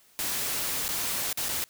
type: noise with dropouts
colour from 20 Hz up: white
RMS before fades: -30 dBFS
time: 0.19-1.64 s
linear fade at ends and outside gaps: 0 ms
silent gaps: 0.881-0.889 / 1.328-1.374 / 1.485-1.49 s
effects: white hiss -60 dBFS RMS until 1.69 s